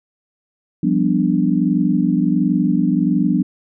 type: chord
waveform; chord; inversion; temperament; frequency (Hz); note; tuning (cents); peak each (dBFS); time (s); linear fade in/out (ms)
sine; G dominant seventh; third; equal; 174.61 / 196 / 246.9 / 293.7; F3 / G3 / B3 / D4; 0 / 0 / 0 / 0; -19; 0.83-3.43; 5
effects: none